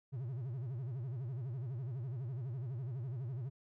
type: tone with vibrato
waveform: triangle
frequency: 125.1 Hz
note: B2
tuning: 23 cents sharp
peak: -36 dBFS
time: 0.12-3.5 s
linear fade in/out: 20 ms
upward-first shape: sine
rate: 12 Hz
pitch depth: 200 cents each way
effects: none